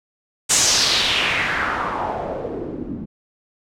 white noise with low-pass filter sweep, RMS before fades -21 dBFS, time 0.49-3.06 s, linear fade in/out 20 ms, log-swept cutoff 7900 to 210 Hz, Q 2.8, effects none

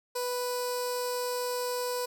15% pulse tone with notch filter, 493.9 Hz, B4, in tune, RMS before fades -32 dBFS, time 0.15-2.06 s, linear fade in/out 10 ms, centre 1800 Hz, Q 0.62, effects none

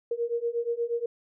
sine beating tone pair, 465.5 / 473.9 Hz, A#4 / A#4, -2 / +28 cents, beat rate 8.4 Hz, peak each -30 / -29 dBFS, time 0.11-1.06 s, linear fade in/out 5 ms, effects none

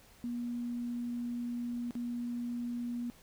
sine tone with dropouts, 240 Hz, B3, 49 cents flat, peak -34 dBFS, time 0.24-3.1 s, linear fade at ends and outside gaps 0 ms, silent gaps 1.908-1.953 s, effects pink hiss -60 dBFS RMS until 3.22 s

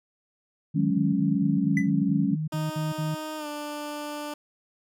sine tone bursts, 155.56 Hz, D#3, in tune, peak -26 dBFS, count 11, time 0.74-3.15 s, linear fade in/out 10 ms, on 170 ms, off 54 ms
sine chord, F# suspended second, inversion none, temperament equal, 185 / 207.7 / 277.2 Hz, F#3 / G#3 / C#4, 0 / 0 / 0 cents, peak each -26 dBFS, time 0.75-2.36 s, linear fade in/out 20 ms
triangle tone with exponential decay, 2000 Hz, B6, 21 cents sharp, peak -21 dBFS, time 1.77-1.9 s, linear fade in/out 2 ms, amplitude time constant 28 ms
15% pulse tone with pitch glide, 310 to 295.8 Hz, D#4 to D4, -6 to +13 cents, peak -26 dBFS, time 2.52-4.34 s, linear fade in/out 5 ms, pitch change -81 cents, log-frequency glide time 3.37-3.47 s
effects none

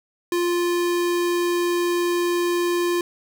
square tone, 349.2 Hz, F4, in tune, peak -20 dBFS, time 0.32-3.01 s, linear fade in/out 2 ms, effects none

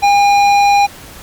sine tone with hard clipping, 809 Hz, G#5, 46 cents flat, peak -9 dBFS, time 0.02-0.87 s, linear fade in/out 20 ms, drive 12 dB, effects pink hiss -35 dBFS RMS until 1.22 s + Opus 48 kbps

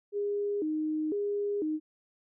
sine tone with vibrato, 355.5 Hz, F4, 31 cents sharp, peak -28 dBFS, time 0.12-1.8 s, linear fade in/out 50 ms, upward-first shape square, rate 1 Hz, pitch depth 240 cents each way, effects none

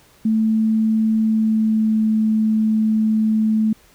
sine tone with pitch glide, 220 to 218 Hz, A3 to A3, 0 to -16 cents, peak -14 dBFS, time 0.25-3.73 s, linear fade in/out 5 ms, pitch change -16 cents, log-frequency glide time 1.17-2.07 s, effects pink hiss -52 dBFS RMS until 3.94 s

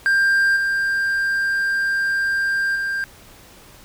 triangle tone with level steps, 1590 Hz, G6, 24 cents sharp, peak -12 / -16 / -19 dBFS, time 0.06-3.04 s, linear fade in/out 0 ms, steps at 0.56 / 2.75 s, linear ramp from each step 10 ms, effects pink hiss -46 dBFS RMS until 3.84 s

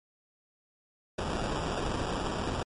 pink noise with sample-and-hold, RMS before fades -32 dBFS, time 1.18-2.63 s, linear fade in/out 5 ms, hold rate 2100 Hz, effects low-pass 8000 Hz 12 dB/octave + MP3 48 kbps

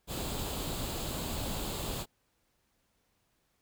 pink noise with comb filter, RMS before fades -36 dBFS, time 0.07-2.06 s, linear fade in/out 50 ms, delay 0.26 ms, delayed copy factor +0.55, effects pink hiss -75 dBFS RMS until 3.61 s

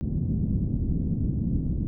white low-pass noise, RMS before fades -26 dBFS, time 0.01-1.87 s, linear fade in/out 0 ms, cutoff 220 Hz, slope 24 dB/octave, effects none

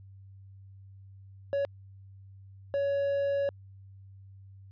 triangle tone bursts at uneven times, 560 Hz, C#5, 18 cents sharp, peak -24 dBFS, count 2, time 1.53-1.65 / 2.74-3.49 s, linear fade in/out 0 ms, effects added 97 Hz sine -48 dBFS peak until 4.71 s + resampled to 11025 Hz

